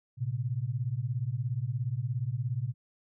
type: beating tone pair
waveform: sine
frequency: 114.2 / 131.2 Hz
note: A#2 / C3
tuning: -35 / +5 cents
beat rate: 17 Hz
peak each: -32 / -32 dBFS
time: 0.17-2.74 s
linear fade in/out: 50 ms
effects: none